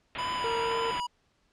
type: low-pass noise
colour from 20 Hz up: white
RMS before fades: -38 dBFS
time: 0.15-1 s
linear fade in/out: 0 ms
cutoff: 3300 Hz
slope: 48 dB/octave
type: tone with vibrato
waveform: square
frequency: 987.8 Hz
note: B5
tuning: in tune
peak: -31 dBFS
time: 0.18-1.07 s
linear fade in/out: 10 ms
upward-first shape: sine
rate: 2 Hz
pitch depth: 27 cents each way
type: harmonic tone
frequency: 459.2 Hz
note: A#4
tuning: 26 cents flat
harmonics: 1 / 2 / 3 / 4 / 5 / 6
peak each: -30 / -39 / -41 / -52 / -52 / -47 dBFS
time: 0.44-0.91 s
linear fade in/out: 2 ms
effects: pink hiss -70 dBFS RMS until 1.52 s + low-pass 6000 Hz 12 dB/octave